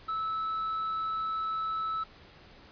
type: tone with quantisation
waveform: triangle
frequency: 1307 Hz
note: E6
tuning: 15 cents flat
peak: -28 dBFS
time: 0.08-2.04 s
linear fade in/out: 10 ms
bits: 9
effects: pink hiss -54 dBFS RMS until 2.71 s + resampled to 11025 Hz